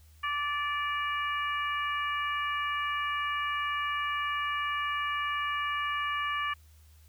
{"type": "harmonic tone with a mistuned harmonic", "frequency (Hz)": 583, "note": "D5", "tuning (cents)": -13, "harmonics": [2, 3, 4, 5], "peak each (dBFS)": [-31, -35, -37, -39], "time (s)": [0.23, 6.54], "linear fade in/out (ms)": 10, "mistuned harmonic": 5, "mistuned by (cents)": -18, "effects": ["added 77 Hz sine -54 dBFS peak until 7.08 s", "white hiss -65 dBFS RMS until 7.08 s"]}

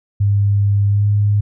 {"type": "tone with pitch glide", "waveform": "sine", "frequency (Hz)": [101.1, 103.05], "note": ["G#2", "G#2"], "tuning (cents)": [-46, -13], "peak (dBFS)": -11, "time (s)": [0.2, 1.41], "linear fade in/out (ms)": 10, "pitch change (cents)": 33, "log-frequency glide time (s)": [0.88, 1.06], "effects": []}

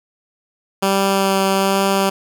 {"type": "tone with vibrato", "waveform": "10% pulse", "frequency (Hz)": 194.5, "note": "G3", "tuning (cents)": -13, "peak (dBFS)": -6, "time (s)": [0.82, 2.1], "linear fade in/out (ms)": 10, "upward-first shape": "sine", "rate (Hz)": 1.2, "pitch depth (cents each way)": 10, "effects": []}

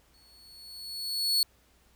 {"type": "tone with exponential growth", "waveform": "40% pulse", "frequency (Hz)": 4403, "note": "C#8", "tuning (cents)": -13, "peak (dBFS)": -20, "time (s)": [0.14, 1.43], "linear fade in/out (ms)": 1, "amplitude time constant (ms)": 280, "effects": ["added 60 Hz sine -65 dBFS peak until 1.95 s", "pink hiss -65 dBFS RMS until 1.95 s"]}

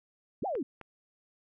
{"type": "linear two-way sweep", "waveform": "sine", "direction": "up then down", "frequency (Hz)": [90.4, 830.6, 228.9], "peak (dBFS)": -30, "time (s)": [0.42, 0.63], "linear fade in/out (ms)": 5, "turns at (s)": 0.46}
{"type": "clicks", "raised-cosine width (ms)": 0.5, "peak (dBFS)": -30, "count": 2, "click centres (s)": [0.553, 0.813]}
{"effects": []}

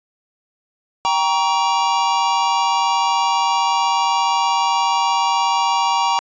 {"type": "chord", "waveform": "square", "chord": "G diminished", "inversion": "none", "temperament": "just", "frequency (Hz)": [784, 940.8, 1128.9], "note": ["G5", "Bb5", "Db6"], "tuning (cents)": [0, 16, 31], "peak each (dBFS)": [-22, -18, -23], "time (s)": [1.05, 6.19], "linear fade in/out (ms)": 0, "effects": ["resampled to 16000 Hz"]}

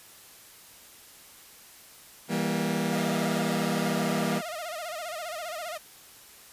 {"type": "chord", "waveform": "sawtooth", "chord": "E diminished", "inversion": "none", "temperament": "just", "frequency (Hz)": [164.81, 197.78, 237.3], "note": ["E3", "G3", "Bb3"], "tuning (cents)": [0, 16, 31], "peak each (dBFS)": [-27, -26, -26], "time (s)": [2.28, 4.42], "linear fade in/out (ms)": 50}
{"type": "tone with vibrato", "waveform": "sawtooth", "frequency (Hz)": 659.3, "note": "E5", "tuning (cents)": 0, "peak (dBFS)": -30, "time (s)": [2.92, 5.78], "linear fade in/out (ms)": 10, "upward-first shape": "sine", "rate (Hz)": 15, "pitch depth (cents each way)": 140}
{"effects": ["white hiss -51 dBFS RMS until 6.52 s", "resampled to 32000 Hz"]}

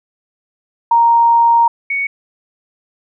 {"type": "tone pair in turn", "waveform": "sine", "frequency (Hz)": [932.3, 2228], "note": ["A#5", "C#7"], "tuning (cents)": [0, 8], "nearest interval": "octave + minor third", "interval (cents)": 1508, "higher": "second", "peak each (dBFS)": [-7, -15], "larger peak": "first", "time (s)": [[0.91, 1.68], [1.9, 2.07]], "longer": "first", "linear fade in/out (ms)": 5, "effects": []}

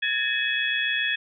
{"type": "tone cluster", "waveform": "sine", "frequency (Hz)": [1680, 1807, 2545, 3362], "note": ["G#6", "A6", "D#7", "G#7"], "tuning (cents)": [19, 46, 39, 20], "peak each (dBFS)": -28, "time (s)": [0.02, 1.16], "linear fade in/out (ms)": 10, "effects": []}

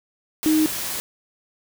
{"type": "tone in noise", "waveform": "sine", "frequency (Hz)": 311.1, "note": "D#4", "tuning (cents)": 0, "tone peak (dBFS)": -15, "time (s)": [0.46, 0.66], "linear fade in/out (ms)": 0, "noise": "white", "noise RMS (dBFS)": -28, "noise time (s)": [0.43, 1], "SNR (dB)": 10, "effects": []}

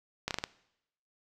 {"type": "slowing click train", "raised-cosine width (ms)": 0.2, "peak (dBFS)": -14, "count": 5, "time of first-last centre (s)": [0.28, 0.439], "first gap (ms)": 28, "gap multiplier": 1.24, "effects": ["noise-tail reverb RT60 0.8 s tail -20 dB re dry"]}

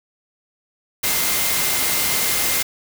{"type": "tone in noise", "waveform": "sine", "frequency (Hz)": 2093, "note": "C7", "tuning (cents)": 0, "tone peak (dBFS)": -30, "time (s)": [1.03, 2.63], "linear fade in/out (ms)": 10, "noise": "white", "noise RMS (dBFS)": -20, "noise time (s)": [1.03, 2.63], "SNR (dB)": -13, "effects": []}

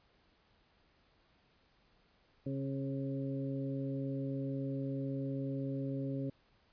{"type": "harmonic tone with a mistuned harmonic", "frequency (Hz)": 136.1, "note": "C#3", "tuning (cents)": -31, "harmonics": [1, 2, 3, 4], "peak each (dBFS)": [-38, -38, -46, -45], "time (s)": [2.46, 6.3], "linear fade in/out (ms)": 5, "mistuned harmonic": 3, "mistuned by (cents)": 16, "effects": ["pink hiss -70 dBFS RMS until 6.72 s", "resampled to 11025 Hz"]}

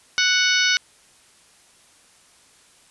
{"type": "harmonic tone with a mistuned harmonic", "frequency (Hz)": 740, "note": "F#5", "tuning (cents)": 0, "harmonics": [2, 3, 4, 5, 6, 7, 8], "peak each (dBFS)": [-21, -23, -24, -25, -26, -26, -27], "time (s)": [0.18, 0.77], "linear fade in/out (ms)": 0, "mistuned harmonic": 7, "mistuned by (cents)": 20, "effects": ["white hiss -54 dBFS RMS until 2.9 s", "resampled to 24000 Hz"]}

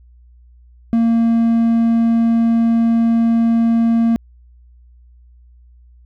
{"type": "tone", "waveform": "triangle", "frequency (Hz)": 230, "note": "A#3", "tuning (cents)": -23, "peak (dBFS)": -9, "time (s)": [0.93, 4.16], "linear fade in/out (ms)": 0, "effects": ["added 60 Hz sine -43 dBFS peak until 6.05 s"]}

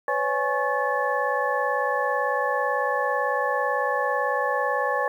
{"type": "tone cluster", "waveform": "sine", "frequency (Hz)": [506, 564, 833, 1100, 1737], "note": ["B4", "C#5", "G#5", "C#6", "A6"], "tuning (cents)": [42, 30, 5, -14, -23], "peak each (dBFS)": -28, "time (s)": [0.08, 5.08], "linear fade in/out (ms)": 2, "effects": ["9-bit"]}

